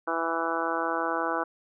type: harmonic tone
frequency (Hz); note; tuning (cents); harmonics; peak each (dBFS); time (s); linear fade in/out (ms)
165.3; E3; +5; 2 / 3 / 4 / 5 / 6 / 7 / 8 / 9; -34 / -34 / -34 / -34 / -34 / -34 / -34 / -34; 0.07-1.44; 10
effects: none